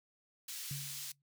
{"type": "high-pass noise", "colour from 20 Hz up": "pink", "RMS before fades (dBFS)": -44, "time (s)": [0.48, 1.12], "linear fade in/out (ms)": 5, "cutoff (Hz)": 3700, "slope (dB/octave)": 12}
{"type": "tone with exponential decay", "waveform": "sine", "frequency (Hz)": 140.9, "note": "C#3", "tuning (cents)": 29, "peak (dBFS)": -37, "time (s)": [0.71, 1.22], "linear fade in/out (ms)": 2, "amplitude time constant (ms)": 110}
{"effects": ["noise-tail reverb RT60 0.1 s tail -20 dB re dry"]}